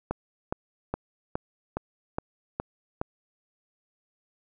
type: click train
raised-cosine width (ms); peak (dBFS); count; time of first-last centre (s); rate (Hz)
1; -14; 8; 0.11-3.015; 2.41
effects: none